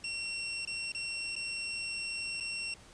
25% pulse tone with dropouts, 2729 Hz, F7, 41 cents flat, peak -31 dBFS, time 0.04-2.74 s, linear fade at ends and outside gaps 2 ms, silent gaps 0.651-0.674 / 0.92-0.948 / 1.354-1.363 / 2.401-2.407 s, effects pink hiss -56 dBFS RMS until 2.93 s + resampled to 22050 Hz

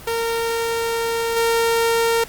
sawtooth tone with level steps, 460.3 Hz, A#4, 22 cents flat, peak -16 / -12 dBFS, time 0.07-2.24 s, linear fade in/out 5 ms, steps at 1.36 s, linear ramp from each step 10 ms, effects pink hiss -39 dBFS RMS until 2.28 s + Opus 32 kbps

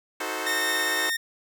10% pulse chord, D# diminished seventh, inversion none, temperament equal with one note detuned, 315.7 / 370 / 440 / 523.3 Hz, D#4 / F#4 / A4 / C5, +25 / 0 / 0 / 0 cents, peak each -26 dBFS, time 0.2-1.1 s, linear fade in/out 5 ms
sawtooth tone, 1833 Hz, A#6, 30 cents flat, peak -21 dBFS, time 0.46-1.17 s, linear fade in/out 10 ms
effects none

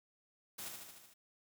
white noise with echo, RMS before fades -45 dBFS, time 0.58-0.69 s, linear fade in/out 10 ms, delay 75 ms, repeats 6, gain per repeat -3 dB, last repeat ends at 1.14 s, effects none

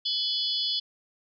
sine tone cluster, 3010 / 3404 / 4236 / 4640 / 5000 Hz, F#7 / G#7 / C8 / D8 / D#8, +29 / +42 / +21 / -22 / +8 cents, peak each -35 / -29 / -33 / -32 / -34 dBFS, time 0.05-0.8 s, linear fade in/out 10 ms, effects none

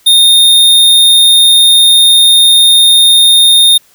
square tone, 3663 Hz, A#7, 31 cents flat, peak -3 dBFS, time 0.06-3.78 s, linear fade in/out 10 ms, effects white hiss -47 dBFS RMS until 3.94 s

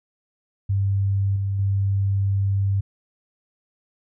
sine tone with level steps, 98.5 Hz, G2, 9 cents sharp, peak -18 / -21 / -18 dBFS, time 0.69-2.81 s, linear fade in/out 10 ms, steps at 1.36 / 1.59 s, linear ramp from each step 2 ms, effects none

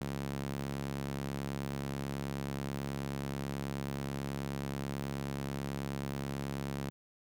sawtooth tone with high-pass filter, 69.3 Hz, C#2, in tune, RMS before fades -38 dBFS, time 0.01-6.9 s, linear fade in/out 0 ms, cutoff 150 Hz, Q 1.4, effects none

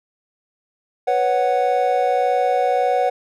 triangle chord, B suspended second, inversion none, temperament just, 493.9 / 555.6 / 740.8 Hz, B4 / C#5 / F#5, 0 / +4 / +2 cents, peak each -19 / -20 / -16 dBFS, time 1.07-3.1 s, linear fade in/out 10 ms, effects none

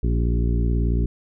harmonic tone with a mistuned harmonic, 58.4 Hz, A#1, 4 cents sharp, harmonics 1 / 2 / 3 / 4 / 5 / 6 / 7, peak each -19 / -25 / -29 / -31 / -33 / -35 / -36 dBFS, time 0.03-1.06 s, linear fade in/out 5 ms, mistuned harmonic 6, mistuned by +22 cents, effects none

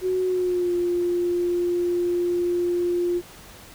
sine tone with pitch glide, 370 to 351.1 Hz, F#4 to F4, 0 to +9 cents, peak -20 dBFS, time 0.01-3.22 s, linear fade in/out 50 ms, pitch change -91 cents, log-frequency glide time 0.25-0.73 s, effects pink hiss -45 dBFS RMS until 3.74 s

